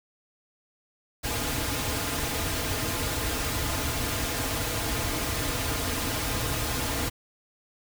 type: noise with comb filter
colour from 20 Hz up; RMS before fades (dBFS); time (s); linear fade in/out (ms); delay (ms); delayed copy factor
pink; -29; 1.23-7.1; 20; 5.3; -0.7
effects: none